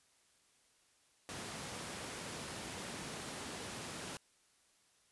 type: high-pass noise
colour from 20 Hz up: pink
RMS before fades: -45 dBFS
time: 1.29-4.17 s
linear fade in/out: 0 ms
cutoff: 120 Hz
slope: 12 dB/octave
effects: white hiss -71 dBFS RMS until 5.11 s + resampled to 24000 Hz